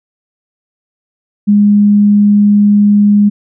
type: tone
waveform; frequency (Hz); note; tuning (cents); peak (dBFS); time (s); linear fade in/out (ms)
sine; 205.7; G#3; -16; -4; 1.47-3.3; 20
effects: none